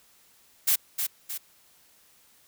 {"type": "noise with echo", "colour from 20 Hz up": "blue", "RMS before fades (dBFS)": -22, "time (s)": [0.67, 0.76], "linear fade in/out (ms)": 10, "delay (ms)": 310, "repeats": 2, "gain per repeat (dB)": -6, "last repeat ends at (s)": 1.38, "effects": ["white hiss -60 dBFS RMS until 2.47 s"]}